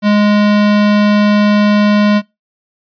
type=tone; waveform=square; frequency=207.7 Hz; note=G#3; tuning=in tune; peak=-8 dBFS; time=0.02-2.22 s; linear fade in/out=50 ms; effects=noise-tail reverb RT60 0.2 s tail -22 dB re dry + resampled to 11025 Hz